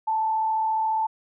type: tone with frequency modulation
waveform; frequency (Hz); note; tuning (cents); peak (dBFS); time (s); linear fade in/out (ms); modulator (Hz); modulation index
sine; 880; A5; 0; -21; 0.07-1.07; 10; 34.4; 0.39
effects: none